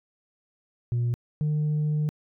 sine tone pair in turn, 120 / 151.19 Hz, B2 / D#3, -49 / -49 cents, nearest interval major third, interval 400 cents, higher second, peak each -20 dBFS, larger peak neither, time 0.92-1.14 / 1.41-2.09 s, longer second, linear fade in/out 0 ms, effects tanh soft clip ceiling -21 dBFS

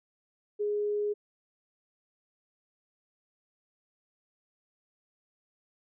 sine tone, 415.3 Hz, G#4, in tune, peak -27 dBFS, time 0.59-1.14 s, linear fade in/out 20 ms, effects none

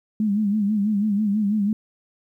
sine tone with vibrato, 207.7 Hz, G#3, in tune, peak -18 dBFS, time 0.2-1.73 s, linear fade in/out 2 ms, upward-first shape sine, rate 6.1 Hz, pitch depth 84 cents each way, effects 10-bit

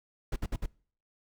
brown noise bursts, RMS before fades -31 dBFS, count 4, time 0.32-0.661 s, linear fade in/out 5 ms, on 41 ms, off 59 ms, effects noise-tail reverb RT60 0.5 s tail -24 dB re dry

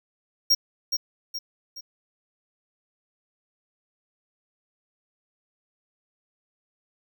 square tone with echo, 5580 Hz, F8, 2 cents flat, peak -16 dBFS, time 0.5-0.55 s, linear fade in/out 10 ms, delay 420 ms, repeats 3, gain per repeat -7 dB, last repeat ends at 1.81 s, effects none

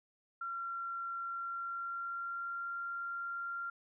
sine tone with pitch glide, 1370 to 1384.3 Hz, F6 to F6, -34 to -16 cents, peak -37 dBFS, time 0.41-3.7 s, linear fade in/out 5 ms, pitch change +18 cents, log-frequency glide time 1.17-2.77 s, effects none

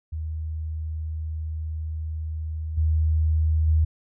sine tone with level steps, 78.7 Hz, D#2, 20 cents sharp, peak -27 / -18 / -16 dBFS, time 0.12-3.85 s, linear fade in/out 10 ms, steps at 2.77 / 3.67 s, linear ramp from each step 10 ms, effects none

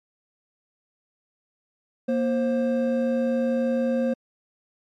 triangle tone pair together, 235.9 / 528.6 Hz, A#3 / C5, +21 / +18 cents, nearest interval octave + major second, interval 1397 cents, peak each -21 / -22 dBFS, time 2.08-4.14 s, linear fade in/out 10 ms, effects MP3 64 kbps

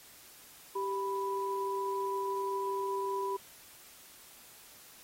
sine tone pair together, 391.4 / 987.8 Hz, G4 / B5, -3 / 0 cents, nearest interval octave + major third, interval 1603 cents, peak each -34 / -34 dBFS, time 0.75-3.37 s, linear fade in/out 10 ms, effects white hiss -55 dBFS RMS until 5.03 s + AAC 48 kbps

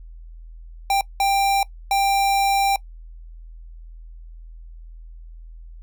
square tone bursts at uneven times, 790 Hz, G5, 13 cents sharp, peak -17 dBFS, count 3, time 0.9-1.01 / 1.2-1.63 / 1.91-2.76 s, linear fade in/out 2 ms, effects noise-tail reverb RT60 0.1 s tail -22 dB re dry + added 41 Hz sine -37 dBFS peak until 5.82 s

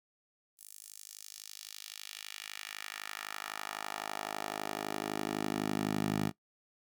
10% pulse tone with high-pass filter sweep, 51.91 Hz, G#1, in tune, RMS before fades -39 dBFS, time 0.57-6.32 s, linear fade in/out 50 ms, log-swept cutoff 9500 to 160 Hz, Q 1.2, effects noise-tail reverb RT60 0.1 s tail -18 dB re dry

